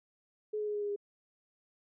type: tone with pitch steps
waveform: sine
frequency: 425.2 / 421.5 / 417.9 / 414.3 / 410.7 / 407.2 Hz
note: G#4 / G#4 / G#4 / G#4 / G#4 / G#4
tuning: +41 / +26 / +11 / -4 / -19 / -34 cents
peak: -32 dBFS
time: 0.53-0.962 s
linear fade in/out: 10 ms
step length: 72 ms
effects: none